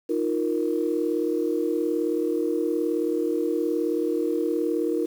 sine chord, Eb suspended second, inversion none, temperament just, 311.1 / 350 / 466.7 Hz, Eb4 / F4 / Bb4, 0 / +4 / +2 cents, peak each -26 dBFS, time 0.09-5.06 s, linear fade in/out 10 ms, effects tanh soft clip ceiling -12 dBFS + 8-bit

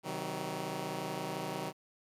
10% pulse chord, C diminished, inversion none, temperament just, 130.81 / 156.98 / 188.37 Hz, C3 / Eb3 / Gb3, 0 / +16 / +31 cents, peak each -35 / -32 / -32 dBFS, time 0.03-1.73 s, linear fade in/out 50 ms, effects resampled to 32000 Hz + 11-bit

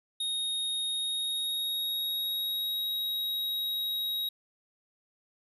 square tone with pitch glide, 3729 to 3807 Hz, A#7 to A#7, 0 to +36 cents, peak -30 dBFS, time 0.2-4.29 s, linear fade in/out 5 ms, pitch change +36 cents, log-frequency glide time 0.87-2.87 s, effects none

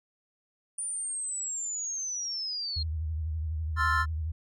sine linear sweep, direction down, 9400 to 4186 Hz, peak -31 dBFS, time 0.78-2.83 s, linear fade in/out 5 ms
sine tone with vibrato, 78.9 Hz, D#2, 25 cents sharp, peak -29 dBFS, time 2.76-4.32 s, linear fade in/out 10 ms, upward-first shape sine, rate 12 Hz, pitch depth 81 cents each way
triangle chord, F major seventh, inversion second, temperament equal, 1046.5 / 1318.5 / 1396.9 / 1760 Hz, C6 / E6 / F6 / A6, 0 / 0 / 0 / 0 cents, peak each -28 dBFS, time 3.76-4.06 s, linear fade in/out 50 ms
effects none

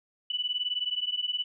sine beating tone pair, 2960 / 2979 Hz, F#7 / F#7, 0 / +11 cents, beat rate 19 Hz, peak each -31 dBFS, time 0.3-1.44 s, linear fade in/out 5 ms, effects none

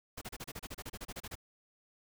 pink noise bursts, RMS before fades -43 dBFS, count 16, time 0.17-1.355 s, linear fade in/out 10 ms, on 45 ms, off 31 ms, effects none

